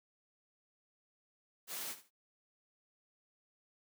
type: noise with echo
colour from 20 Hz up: white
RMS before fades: -42 dBFS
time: 1.67-1.96 s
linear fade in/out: 50 ms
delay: 74 ms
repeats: 2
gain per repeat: -14 dB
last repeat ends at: 2.108 s
effects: high-pass 200 Hz 12 dB/octave